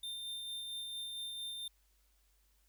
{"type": "tone with tremolo", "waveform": "square", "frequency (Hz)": 3610, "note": "A7", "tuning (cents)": 44, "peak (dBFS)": -40, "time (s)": [0.03, 1.68], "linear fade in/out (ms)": 5, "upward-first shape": "sine", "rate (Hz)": 4.4, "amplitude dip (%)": 25, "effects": ["added 50 Hz sine -70 dBFS peak until 2.68 s", "white hiss -75 dBFS RMS until 2.68 s"]}